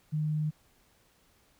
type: tone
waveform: sine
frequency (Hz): 153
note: D#3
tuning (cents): -29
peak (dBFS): -27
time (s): 0.12-0.51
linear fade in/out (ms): 20
effects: pink hiss -66 dBFS RMS until 1.59 s